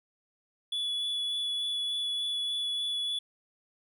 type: tone with vibrato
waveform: triangle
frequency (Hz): 3420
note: A7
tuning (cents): -50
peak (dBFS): -28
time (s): 0.72-3.19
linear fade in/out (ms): 5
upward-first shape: sine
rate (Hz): 3.4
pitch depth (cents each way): 8
effects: none